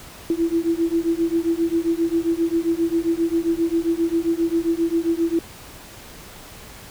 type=beating tone pair; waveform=sine; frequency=329.6 / 337.1 Hz; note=E4 / E4; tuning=0 / +39 cents; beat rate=7.5 Hz; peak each=-21 dBFS; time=0.3-5.39 s; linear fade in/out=2 ms; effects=pink hiss -41 dBFS RMS until 6.9 s